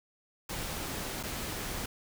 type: noise with dropouts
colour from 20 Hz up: pink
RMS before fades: -37 dBFS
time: 0.49-1.86 s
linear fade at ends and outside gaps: 5 ms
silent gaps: 1.23-1.234 s
effects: none